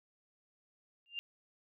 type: tone with exponential growth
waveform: sine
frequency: 2794 Hz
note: F7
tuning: in tune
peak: -33 dBFS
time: 1.06-1.19 s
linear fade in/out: 0 ms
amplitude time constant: 28 ms
effects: none